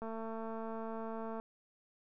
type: click train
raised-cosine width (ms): 1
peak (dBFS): -30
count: 310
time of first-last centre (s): 0.02-1.399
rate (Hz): 224
effects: none